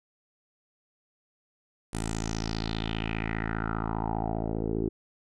10% pulse tone with low-pass filter sweep, 55 Hz, A1, in tune, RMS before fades -31 dBFS, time 1.93-4.89 s, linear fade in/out 5 ms, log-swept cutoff 9400 to 370 Hz, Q 4.3, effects none

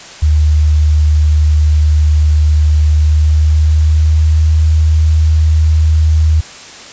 sine tone with pitch glide, 76 to 78.36 Hz, D#2 to D#2, -40 to +13 cents, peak -6 dBFS, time 0.22-6.41 s, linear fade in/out 10 ms, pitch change +53 cents, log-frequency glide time 2.88-4.47 s, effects white hiss -32 dBFS RMS until 6.92 s + resampled to 16000 Hz

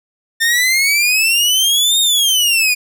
sawtooth exponential two-way sweep, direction up then down, 1800 to 3729 to 2424 Hz, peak -8 dBFS, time 0.4-2.75 s, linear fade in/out 20 ms, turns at 2 s, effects none

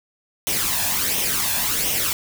white noise with flanger, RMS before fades -22 dBFS, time 0.47-2.13 s, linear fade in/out 0 ms, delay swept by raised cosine 0.33 to 1.19 ms, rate 1.4 Hz, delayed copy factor +0.6, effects none

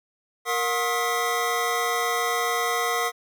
square tone cluster, 468.2 / 721 / 1070 / 1270 / 1981 Hz, A#4 / F#5 / C6 / D#6 / B6, +8 / -45 / +38 / +35 / +5 cents, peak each -30 dBFS, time 0.45-3.12 s, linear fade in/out 50 ms, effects none

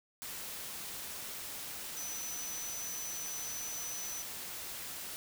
sine tone in noise, 6000 Hz, F#8, 23 cents sharp, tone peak -40 dBFS, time 1.97-4.22 s, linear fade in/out 0 ms, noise white, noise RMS -43 dBFS, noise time 0.22-5.16 s, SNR 0 dB, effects none

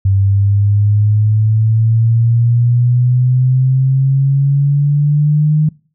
sine exponential sweep, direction up, 96.8 to 154.1 Hz, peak -8 dBFS, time 0.05-5.69 s, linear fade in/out 5 ms, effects noise-tail reverb RT60 0.4 s tail -24 dB re dry

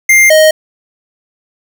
square tone pair in turn, 2100 / 624.3 Hz, C7 / D#5, +6 / +6 cents, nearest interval octave + major sixth, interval 2100 cents, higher first, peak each -4 dBFS, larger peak neither, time 0.09-0.3 / 0.3-0.51 s, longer neither, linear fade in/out 5 ms, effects none

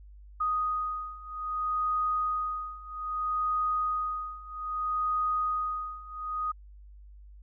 sine beating tone pair, 1244.5 / 1245.12 Hz, D#6 / D#6, 0 / +1 cents, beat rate 0.62 Hz, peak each -32 / -30 dBFS, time 0.4-6.52 s, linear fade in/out 10 ms, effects added 50 Hz sine -47 dBFS peak until 7.42 s

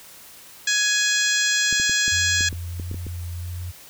harmonic tone, 835 Hz, G#5, 9 cents sharp, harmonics 2 / 3 / 4 / 5 / 6 / 7 / 8 / 9, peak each -22 / -29 / -26 / -28 / -30 / -30 / -28 / -27 dBFS, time 0.67-2.49 s, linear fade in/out 5 ms
clicks, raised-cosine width 3 ms, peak -21 dBFS, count 10, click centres 1.727 / 1.799 / 1.896 / 2.08 / 2.408 / 2.528 / 2.798 / 2.914 / 2.944 / 3.067 s
sine tone with vibrato, 87.3 Hz, F2, in tune, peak -28 dBFS, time 2.11-3.72 s, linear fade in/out 20 ms, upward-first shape sine, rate 1.5 Hz, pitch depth 22 cents each way
effects white hiss -45 dBFS RMS until 3.89 s

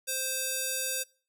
square tone with band-pass filter, 523.3 Hz, C5, in tune, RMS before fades -32 dBFS, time 0.07-1.04 s, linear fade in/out 20 ms, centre 10000 Hz, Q 0.94, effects noise-tail reverb RT60 0.4 s tail -24 dB re dry

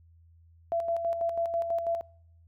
sine tone with tremolo, 674 Hz, E5, 38 cents sharp, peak -25 dBFS, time 0.72-2.01 s, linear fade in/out 0 ms, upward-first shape square, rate 6.1 Hz, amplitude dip 50%, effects noise-tail reverb RT60 0.7 s tail -25 dB re dry + added 83 Hz sine -55 dBFS peak until 2.47 s

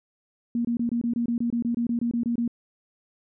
sine tone bursts, 236 Hz, A#3, 22 cents sharp, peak -22 dBFS, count 16, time 0.55-2.478 s, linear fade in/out 2 ms, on 98 ms, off 24 ms, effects none

